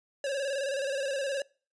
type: tone with vibrato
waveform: square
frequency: 549 Hz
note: C#5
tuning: 17 cents flat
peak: -30 dBFS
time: 0.24-1.42 s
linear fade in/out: 2 ms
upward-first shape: square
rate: 19 Hz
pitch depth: 55 cents each way
effects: noise-tail reverb RT60 0.4 s tail -25 dB re dry + resampled to 22050 Hz